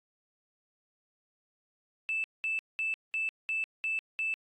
sine tone bursts, 2637 Hz, E7, in tune, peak -28 dBFS, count 7, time 2.09-4.34 s, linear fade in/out 0 ms, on 150 ms, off 200 ms, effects tanh soft clip ceiling -24 dBFS + AAC 48 kbps

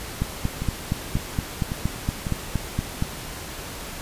two click trains, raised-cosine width 5 ms, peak -15 / -10 dBFS, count 4 / 13, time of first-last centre 0.62-2.268 / 0.22-3.024 s, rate 1.82 / 4.28 Hz, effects pink hiss -35 dBFS RMS until 4.01 s + resampled to 32000 Hz

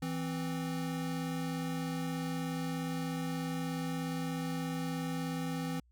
square tone pair together, 164.81 / 261.6 Hz, E3 / C4, 0 / 0 cents, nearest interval minor sixth, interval 800 cents, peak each -37 / -38 dBFS, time 0.02-5.8 s, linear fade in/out 5 ms, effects added 60 Hz sine -63 dBFS peak until 5.91 s

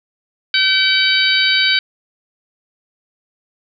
harmonic tone, 765 Hz, G5, 42 cents flat, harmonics 2 / 3 / 4 / 5 / 6, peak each -18 / -18 / -18 / -18 / -18 dBFS, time 0.54-1.79 s, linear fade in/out 2 ms, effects none

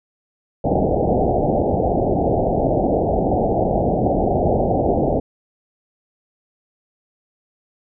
white low-pass noise, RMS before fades -18 dBFS, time 0.64-5.2 s, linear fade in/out 10 ms, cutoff 790 Hz, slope 96 dB/octave, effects none

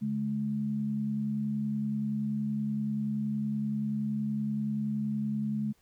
sine tone pair together, 141.63 / 212.2 Hz, C#3 / G#3, +38 / +38 cents, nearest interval perfect fifth, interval 700 cents, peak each -36 / -29 dBFS, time 0.01-5.73 s, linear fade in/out 20 ms, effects pink hiss -68 dBFS RMS until 5.81 s

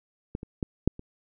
clicks, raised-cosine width 3 ms, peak -18 / -25 / -15 / -7 / -27 dBFS, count 5, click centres 0.351 / 0.431 / 0.628 / 0.876 / 0.994 s, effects none

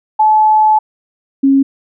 sine tone pair in turn, 862 / 272.8 Hz, A5 / C#4, -36 / -28 cents, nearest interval octave + minor sixth, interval 1992 cents, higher first, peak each -6 dBFS, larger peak neither, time 0.19-0.79 / 1.43-1.63 s, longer first, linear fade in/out 10 ms, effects none

